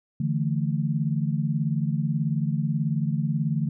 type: chord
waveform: sine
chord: D suspended second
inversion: none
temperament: just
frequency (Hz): 146.83 / 165.19 / 220.2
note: D3 / E3 / A3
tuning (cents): 0 / +4 / +2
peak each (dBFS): -25 / -27 / -29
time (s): 0.2-3.69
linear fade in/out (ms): 5
effects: none